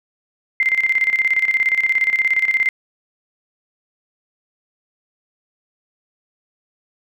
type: tone with tremolo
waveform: sine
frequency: 2087 Hz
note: C7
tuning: 5 cents flat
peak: -12 dBFS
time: 0.6-2.69 s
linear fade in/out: 2 ms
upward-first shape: square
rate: 17 Hz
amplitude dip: 70%
effects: none